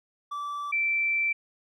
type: tone pair in turn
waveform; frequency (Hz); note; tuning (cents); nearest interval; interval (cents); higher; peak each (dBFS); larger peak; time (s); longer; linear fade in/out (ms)
triangle / sine; 1161 / 2337; D6 / D7; -20 / -9; octave; 1211; second; -29 / -23; second; 0.31-0.72 / 0.72-1.33; second; 10
effects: none